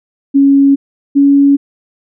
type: tone pair in turn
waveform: sine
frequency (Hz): 277.2 / 280.6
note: C#4 / C#4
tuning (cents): 0 / +21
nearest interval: unison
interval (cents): 21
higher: second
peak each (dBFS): -4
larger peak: neither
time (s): 0.34-0.76 / 1.15-1.57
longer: neither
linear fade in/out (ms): 20
effects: none